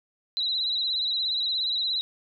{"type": "tone with vibrato", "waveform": "sine", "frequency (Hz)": 3946, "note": "B7", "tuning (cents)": -2, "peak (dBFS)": -24, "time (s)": [0.37, 2.01], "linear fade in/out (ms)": 0, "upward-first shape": "sine", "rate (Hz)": 17, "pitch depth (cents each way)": 62, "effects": []}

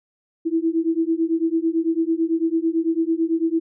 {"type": "beating tone pair", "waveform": "sine", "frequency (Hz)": [323.5, 332.5], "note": ["E4", "E4"], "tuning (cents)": [-32, 15], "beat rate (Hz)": 9, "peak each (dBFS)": -21, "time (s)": [0.45, 3.6], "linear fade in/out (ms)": 20, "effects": []}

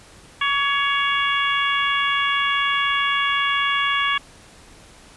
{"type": "harmonic tone with a mistuned harmonic", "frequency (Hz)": 559, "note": "C#5", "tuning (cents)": 14, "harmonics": [2, 3, 4, 5, 6], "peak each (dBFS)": [-22, -24, -25, -26, -27], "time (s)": [0.41, 4.18], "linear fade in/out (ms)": 5, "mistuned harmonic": 2, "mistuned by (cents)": 20, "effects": ["pink hiss -47 dBFS RMS until 5.16 s", "resampled to 24000 Hz"]}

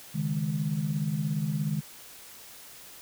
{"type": "chord", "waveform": "sine", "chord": "C# suspended second", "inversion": "none", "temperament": "equal", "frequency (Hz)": [138.59, 155.56, 207.7], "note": ["C#3", "D#3", "G#3"], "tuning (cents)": [0, 0, 0], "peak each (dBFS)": [-33, -28, -32], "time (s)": [0.14, 1.81], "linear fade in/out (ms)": 20, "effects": ["tanh soft clip ceiling -17 dBFS", "white hiss -48 dBFS RMS until 3.01 s"]}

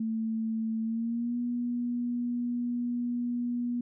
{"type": "tone with pitch glide", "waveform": "sine", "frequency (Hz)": [222.9, 241.7], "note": ["A3", "B3"], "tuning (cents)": [23, -37], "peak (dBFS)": -28, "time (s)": [0, 3.81], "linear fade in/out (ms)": 5, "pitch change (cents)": 140, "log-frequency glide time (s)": [0.82, 1.37], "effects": []}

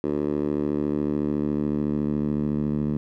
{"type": "tone with band-pass filter sweep", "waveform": "10% pulse", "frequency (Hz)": 73.9, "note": "D2", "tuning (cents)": 11, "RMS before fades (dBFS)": -25, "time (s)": [0.04, 2.97], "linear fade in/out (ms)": 0, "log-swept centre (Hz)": [360, 200], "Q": 1.8, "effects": []}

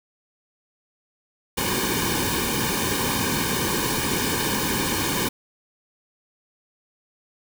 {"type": "noise with comb filter", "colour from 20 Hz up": "pink", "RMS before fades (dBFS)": -24, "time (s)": [1.57, 5.29], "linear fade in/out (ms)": 10, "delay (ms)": 1.5, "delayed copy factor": -0.95, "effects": []}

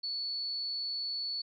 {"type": "tone", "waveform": "sine", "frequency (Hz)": 4435, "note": "C#8", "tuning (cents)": 0, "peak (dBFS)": -33, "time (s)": [0.03, 1.42], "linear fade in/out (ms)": 10, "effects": []}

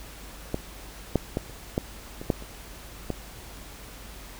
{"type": "clicks", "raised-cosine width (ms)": 2, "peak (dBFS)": [-13, -7, -12, -30, -10, -22, -8, -28, -14], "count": 9, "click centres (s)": [0.544, 1.157, 1.371, 1.497, 1.779, 2.215, 2.302, 2.424, 3.103], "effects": ["added 50 Hz sine -45 dBFS peak until 4.39 s", "pink hiss -45 dBFS RMS until 4.39 s"]}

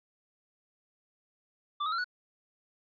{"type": "tone with pitch steps", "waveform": "square", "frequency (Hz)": [1174.7, 1266.3, 1365.1, 1471.5], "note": ["D6", "D#6", "F6", "F#6"], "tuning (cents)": [0, 30, -40, -10], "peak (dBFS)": -30, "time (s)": [1.8, 2.044], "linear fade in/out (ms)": 10, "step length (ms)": 61, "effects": ["resampled to 11025 Hz", "12-bit"]}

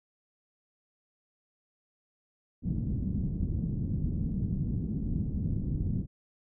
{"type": "low-pass noise", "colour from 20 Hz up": "white", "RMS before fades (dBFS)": -31, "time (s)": [2.62, 6.07], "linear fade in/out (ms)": 50, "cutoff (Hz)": 210, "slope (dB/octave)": 24, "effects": []}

